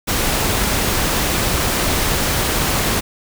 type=noise; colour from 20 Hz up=pink; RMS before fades=-18 dBFS; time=0.07-3.01 s; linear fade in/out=20 ms; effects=none